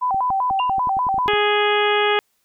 sine tone with vibrato, 880 Hz, A5, in tune, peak -17 dBFS, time 0.01-1.29 s, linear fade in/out 20 ms, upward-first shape square, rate 5.1 Hz, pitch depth 220 cents each way
clicks, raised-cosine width 3 ms, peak -22 dBFS, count 12, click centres 0.145 / 0.303 / 0.509 / 0.696 / 0.783 / 0.872 / 0.969 / 1.068 / 1.143 / 1.181 / 1.26 / 1.335 s
sine tone with exponential decay, 2794 Hz, F7, in tune, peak -22 dBFS, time 0.59-0.76 s, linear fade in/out 2 ms, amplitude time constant 36 ms
harmonic tone, 415.7 Hz, G#4, 2 cents sharp, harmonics 1 / 2 / 3 / 4 / 5 / 6 / 7 / 8, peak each -19 / -22 / -24 / -25 / -26 / -27 / -27 / -28 dBFS, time 1.28-2.19 s, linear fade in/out 0 ms
effects white hiss -67 dBFS RMS until 2.44 s

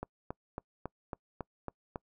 click train, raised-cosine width 1 ms, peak -23 dBFS, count 8, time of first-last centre 0.03-1.958 s, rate 3.63 Hz, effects noise-tail reverb RT60 0.1 s tail -26 dB re dry

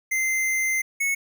square tone pair in turn, 2078 / 2202 Hz, C7 / C#7, -12 / -12 cents, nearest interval minor second, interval 100 cents, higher second, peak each -22 dBFS, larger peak neither, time 0.11-0.82 / 1-1.15 s, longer first, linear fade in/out 10 ms, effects none

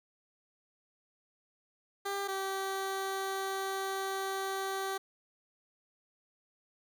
15% pulse tone pair in turn, 397.3 / 386.9 Hz, G4 / G4, +23 / -23 cents, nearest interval unison, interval 46 cents, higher first, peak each -27 dBFS, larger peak neither, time 2.05-2.28 / 2.28-4.98 s, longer second, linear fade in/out 10 ms, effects none

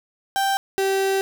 35% pulse tone pair in turn, 784 / 387.7 Hz, G5 / G4, 0 / -19 cents, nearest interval octave, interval 1219 cents, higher first, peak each -17 dBFS, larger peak neither, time 0.36-0.57 / 0.78-1.21 s, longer second, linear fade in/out 0 ms, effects none

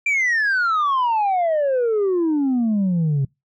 sine exponential sweep, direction down, 2386 to 133 Hz, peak -14 dBFS, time 0.06-3.25 s, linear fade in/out 5 ms, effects noise-tail reverb RT60 0.2 s tail -26 dB re dry + tanh soft clip ceiling -15 dBFS

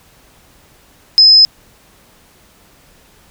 sine tone, 5100 Hz, D#8, 42 cents sharp, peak -3 dBFS, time 1.18-1.45 s, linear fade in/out 0 ms, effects pink hiss -48 dBFS RMS until 3.3 s

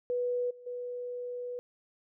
sine tone with level steps, 491 Hz, B4, 10 cents flat, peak -28 / -48 / -35 dBFS, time 0.1-1.59 s, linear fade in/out 0 ms, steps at 0.5 / 0.66 s, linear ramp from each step 10 ms, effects none

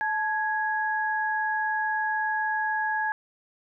sine tone pair together, 868.1 / 1661.2 Hz, A5 / G#6, -24 / 0 cents, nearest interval major seventh, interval 1124 cents, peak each -27 dBFS, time 0.01-3.12 s, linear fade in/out 0 ms, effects none

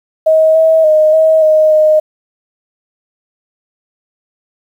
sine tone with pitch steps, 634 / 643 / 619 / 636 / 622 / 618 Hz, D#5 / E5 / D#5 / D#5 / D#5 / D#5, +32 / -43 / -9 / +38 / -1 / -12 cents, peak -5 dBFS, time 0.26-2 s, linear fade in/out 10 ms, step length 290 ms, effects 7-bit

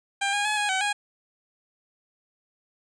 15% pulse tone with pitch steps, 796 / 818 / 848 / 828 / 759 / 823 Hz, G5 / G#5 / G#5 / G#5 / F#5 / G#5, +26 / -26 / +36 / -5 / +44 / -16 cents, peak -17 dBFS, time 0.21-0.93 s, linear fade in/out 10 ms, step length 120 ms, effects resampled to 22050 Hz

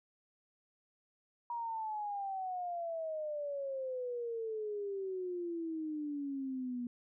sine exponential sweep, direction down, 956 to 240 Hz, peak -36 dBFS, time 1.5-6.87 s, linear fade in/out 2 ms, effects none

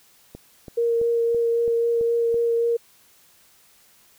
click train, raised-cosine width 2 ms, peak -24 dBFS, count 7, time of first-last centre 0.35-2.343 s, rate 3.01 Hz
sine tone with vibrato, 466.2 Hz, A#4, in tune, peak -18 dBFS, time 0.77-2.77 s, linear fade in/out 10 ms, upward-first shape sine, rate 3.8 Hz, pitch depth 10 cents each way
effects white hiss -56 dBFS RMS until 4.18 s

